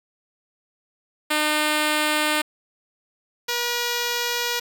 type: tone pair in turn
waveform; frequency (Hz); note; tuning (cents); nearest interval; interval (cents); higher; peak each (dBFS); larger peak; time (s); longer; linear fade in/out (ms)
5% pulse; 303.5 / 480.1; D#4 / B4; -43 / -49; minor sixth; 794; second; -8 / -11; first; 1.3-2.42 / 3.48-4.6; neither; 10
effects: 8-bit